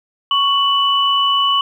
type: tone pair together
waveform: sine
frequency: 1112.9 / 2971 Hz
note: C#6 / F#7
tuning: +6 / +6 cents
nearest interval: octave + perfect fourth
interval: 1700 cents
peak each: -15 dBFS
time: 0.31-1.61 s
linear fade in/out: 2 ms
effects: 8-bit